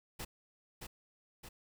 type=noise with echo; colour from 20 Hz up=pink; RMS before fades=-42 dBFS; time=0.19-0.25 s; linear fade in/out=10 ms; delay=620 ms; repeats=2; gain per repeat=-4 dB; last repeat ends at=1.49 s; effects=none